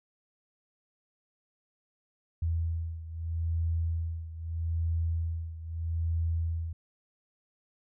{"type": "beating tone pair", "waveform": "sine", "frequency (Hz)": [82.41, 83.2], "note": ["E2", "E2"], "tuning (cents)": [0, 17], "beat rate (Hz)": 0.79, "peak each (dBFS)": [-30, -34], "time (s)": [2.42, 6.73], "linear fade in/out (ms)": 5, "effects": []}